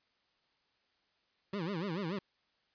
25% pulse tone with vibrato, 181.1 Hz, F#3, 37 cents flat, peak -31 dBFS, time 1.53-2.19 s, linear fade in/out 5 ms, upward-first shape sine, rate 6.9 Hz, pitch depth 240 cents each way, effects white hiss -75 dBFS RMS until 2.74 s + resampled to 11025 Hz

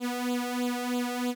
sawtooth tone with flanger, 245.8 Hz, B3, 8 cents flat, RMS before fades -30 dBFS, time 0-1.35 s, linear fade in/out 50 ms, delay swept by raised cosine 0.26 to 1.56 ms, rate 3.1 Hz, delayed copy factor +0.8, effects none

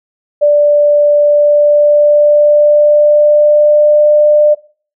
sine tone with pitch glide, 587.3 to 597.6 Hz, D5 to D5, 0 to +30 cents, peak -4 dBFS, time 0.41-4.55 s, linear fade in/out 20 ms, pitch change +30 cents, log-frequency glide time 1.19-4.08 s, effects noise-tail reverb RT60 0.4 s tail -17 dB re dry

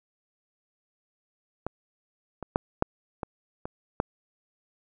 clicks, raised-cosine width 1 ms, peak -16 / -21 / -8 / -7 / -17 / -20 / -9 dBFS, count 7, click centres 1.666 / 2.427 / 2.559 / 2.824 / 3.232 / 3.655 / 4.001 s, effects none

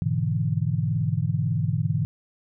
sine chord, E dominant seventh, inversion first, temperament equal, 103.83 / 123.47 / 146.83 / 164.81 Hz, G#2 / B2 / D3 / E3, 0 / 0 / 0 / 0 cents, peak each -27 dBFS, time 0.02-2.05 s, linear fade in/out 0 ms, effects none

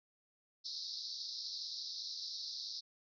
pink band-pass noise, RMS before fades -44 dBFS, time 0.64-2.81 s, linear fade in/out 20 ms, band 3900 to 5500 Hz, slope 96 dB/octave, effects none

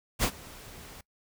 pink noise with ADSR envelope, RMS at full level -24 dBFS, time 0.19-1.01 s, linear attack 44 ms, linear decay 73 ms, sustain -23 dB, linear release 4 ms, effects noise-tail reverb RT60 0.1 s tail -22 dB re dry

